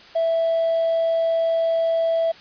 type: tone with hard clipping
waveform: triangle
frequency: 659.3 Hz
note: E5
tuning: in tune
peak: -18 dBFS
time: 0.15-2.32 s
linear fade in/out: 10 ms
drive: 4 dB
effects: white hiss -45 dBFS RMS until 2.4 s + resampled to 11025 Hz